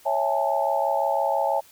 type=chord; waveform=sine; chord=A major seventh; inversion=first; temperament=equal with one note detuned; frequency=554.4 / 659.3 / 814 / 880 Hz; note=C#5 / E5 / G#5 / A5; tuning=0 / 0 / -35 / 0 cents; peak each=-26 dBFS; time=0.05-1.61 s; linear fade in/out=20 ms; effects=white hiss -53 dBFS RMS until 1.71 s